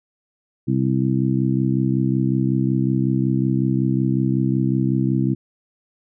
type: harmonic tone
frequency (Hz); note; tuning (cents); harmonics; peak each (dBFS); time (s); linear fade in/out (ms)
65.41; C2; 0; 2 / 3 / 4 / 5; -20 / -22 / -23 / -24; 0.67-5.35; 20
effects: none